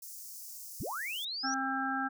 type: high-pass noise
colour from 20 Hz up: white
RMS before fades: -46 dBFS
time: 0.02-1.25 s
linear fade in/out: 5 ms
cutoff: 5100 Hz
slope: 48 dB/octave
type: linear sweep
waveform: sine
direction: up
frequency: 46.25 to 5950 Hz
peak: -35 dBFS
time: 0.8-1.54 s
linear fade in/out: 0 ms
type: harmonic tone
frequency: 266.4 Hz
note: C4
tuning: 31 cents sharp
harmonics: 1 / 3 / 5 / 6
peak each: -36 / -36 / -36 / -36 dBFS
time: 1.43-2.09 s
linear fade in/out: 20 ms
effects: none